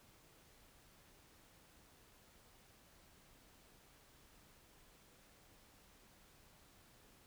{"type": "silence", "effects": ["pink hiss -66 dBFS RMS until 7.26 s"]}